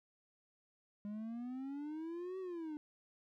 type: exponential two-way sweep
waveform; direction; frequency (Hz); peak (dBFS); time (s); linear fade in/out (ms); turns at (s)
triangle; up then down; 203.3 to 381.7 to 295.8; -39; 1.05-2.77; 0; 2.39
effects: none